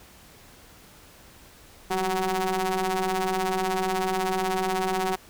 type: ring-modulated tone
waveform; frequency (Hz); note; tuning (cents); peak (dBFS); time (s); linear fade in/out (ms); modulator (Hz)
sawtooth; 185.3; F#3; +3; -17; 1.9-5.16; 10; 564
effects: pink hiss -51 dBFS RMS until 5.29 s